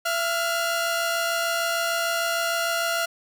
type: tone pair together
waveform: sawtooth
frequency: 673.2 / 1413 Hz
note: E5 / F6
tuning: +36 / +20 cents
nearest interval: octave + minor second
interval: 1284 cents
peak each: -22 dBFS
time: 0.05-3.06 s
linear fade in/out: 10 ms
effects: none